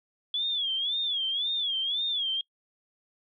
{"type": "tone with vibrato", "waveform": "sine", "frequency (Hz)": 3381, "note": "G#7", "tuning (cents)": 30, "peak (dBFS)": -26, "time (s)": [0.34, 2.41], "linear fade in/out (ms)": 2, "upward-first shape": "sine", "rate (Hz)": 1.9, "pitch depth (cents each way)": 140, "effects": ["noise-tail reverb RT60 0.1 s tail -24 dB re dry"]}